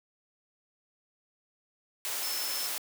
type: tone in noise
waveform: sine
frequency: 5274 Hz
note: E8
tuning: in tune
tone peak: -36 dBFS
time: 2.23-2.67 s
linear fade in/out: 0 ms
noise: white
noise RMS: -34 dBFS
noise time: 2.05-2.78 s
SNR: -5 dB
effects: high-pass 400 Hz 12 dB/octave